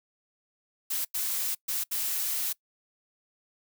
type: noise bursts at uneven times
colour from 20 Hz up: blue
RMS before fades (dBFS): -30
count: 4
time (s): 0.9-1.05 / 1.14-1.55 / 1.68-1.84 / 1.91-2.53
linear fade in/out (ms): 10
effects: noise-tail reverb RT60 0.1 s tail -23 dB re dry